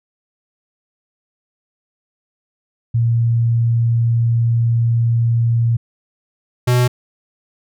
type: tone pair in turn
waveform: sine / square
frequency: 116.54 / 123.83 Hz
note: A#2 / B2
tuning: 0 / +5 cents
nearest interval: minor second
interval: 105 cents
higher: second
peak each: -12 dBFS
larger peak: neither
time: 2.94-5.77 / 6.67-6.88 s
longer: first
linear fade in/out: 10 ms
effects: none